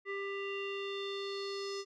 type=tone with low-pass filter sweep; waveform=square; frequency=396.1 Hz; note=G4; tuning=18 cents sharp; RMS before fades=-39 dBFS; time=0.05-1.85 s; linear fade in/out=50 ms; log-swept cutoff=2100 to 5500 Hz; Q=4.7; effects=none

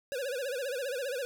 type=tone with vibrato; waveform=square; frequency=523.3 Hz; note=C5; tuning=in tune; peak=-33 dBFS; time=0.12-1.25 s; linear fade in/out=0 ms; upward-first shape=sine; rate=15 Hz; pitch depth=150 cents each way; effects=none

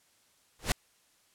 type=noise with exponential growth; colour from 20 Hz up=pink; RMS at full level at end=-22 dBFS; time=0.59-0.72 s; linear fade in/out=2 ms; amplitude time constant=28 ms; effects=white hiss -67 dBFS RMS until 1.34 s + low-pass 11000 Hz 12 dB/octave

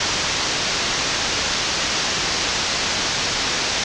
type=low-pass noise; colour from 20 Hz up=white; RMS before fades=-22 dBFS; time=0-3.84 s; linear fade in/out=5 ms; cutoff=6400 Hz; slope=48 dB/octave; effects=none

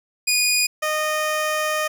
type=tone pair in turn; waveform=15% pulse; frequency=2462 / 615.5 Hz; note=D#7 / D#5; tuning=-19 / -19 cents; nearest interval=2 octaves; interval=2400 cents; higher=first; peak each=-10 / -14 dBFS; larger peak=first; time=0.27-0.67 / 0.82-1.88 s; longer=second; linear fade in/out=10 ms; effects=none

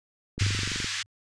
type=click train; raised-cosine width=3 ms; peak=-22 dBFS; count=12; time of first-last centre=0.38-0.844 s; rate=23.7 Hz
type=band-pass noise; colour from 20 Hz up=pink; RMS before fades=-32 dBFS; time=0.39-1.03 s; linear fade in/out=10 ms; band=1600 to 6900 Hz; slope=24 dB/octave
type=tone with exponential decay; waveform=sine; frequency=99.7 Hz; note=G2; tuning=30 cents sharp; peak=-20 dBFS; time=0.41-1.06 s; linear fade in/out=0 ms; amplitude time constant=140 ms
effects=resampled to 22050 Hz

